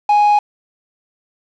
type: tone with quantisation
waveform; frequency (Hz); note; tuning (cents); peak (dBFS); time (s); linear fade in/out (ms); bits
triangle; 830.6; G#5; 0; -7; 0.09-0.39; 5; 5
effects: low-pass 5000 Hz 12 dB/octave